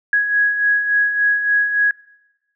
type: beating tone pair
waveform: sine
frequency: 1661.2 / 1664.7 Hz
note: G#6 / G#6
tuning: 0 / +4 cents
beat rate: 3.5 Hz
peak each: -22 / -14 dBFS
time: 0.13-1.91 s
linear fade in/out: 2 ms
effects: noise-tail reverb RT60 1.0 s tail -22 dB re dry